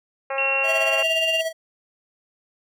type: harmonic tone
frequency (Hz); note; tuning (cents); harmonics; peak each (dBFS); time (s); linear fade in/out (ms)
271.1; C#4; -38; 2 / 3 / 4 / 5 / 6 / 7 / 8 / 9 / 10; -27 / -31 / -33 / -35 / -37 / -38 / -39 / -40 / -41; 0.3-1.03; 5
type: tone with pitch glide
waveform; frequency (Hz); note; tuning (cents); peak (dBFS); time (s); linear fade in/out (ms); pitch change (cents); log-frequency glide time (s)
sine; 2737 to 2788; F7 to F7; -36 to -4; -20; 0.38-1.41; 2; +32; 0.49-1.15
type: tone with tremolo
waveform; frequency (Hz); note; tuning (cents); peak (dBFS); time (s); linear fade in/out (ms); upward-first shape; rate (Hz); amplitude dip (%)
square; 649; E5; -27; -22; 0.63-1.53; 50; sine; 17; 60
effects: none